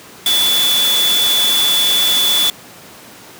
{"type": "tone in noise", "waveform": "sine", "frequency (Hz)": 3455, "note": "A7", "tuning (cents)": -32, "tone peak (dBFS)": -12, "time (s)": [0.26, 2.5], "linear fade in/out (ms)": 2, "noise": "white", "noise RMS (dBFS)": -19, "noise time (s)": [0.26, 2.5], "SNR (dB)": 4, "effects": ["pink hiss -38 dBFS RMS until 3.39 s", "high-pass 150 Hz 12 dB/octave"]}